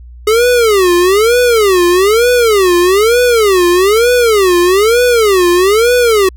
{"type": "tone with vibrato", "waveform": "square", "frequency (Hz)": 415.3, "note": "G#4", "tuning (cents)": 0, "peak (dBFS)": -7, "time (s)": [0.27, 6.29], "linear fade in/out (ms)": 5, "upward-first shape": "sine", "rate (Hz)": 1.1, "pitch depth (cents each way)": 300, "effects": ["added 60 Hz sine -30 dBFS peak until 6.36 s"]}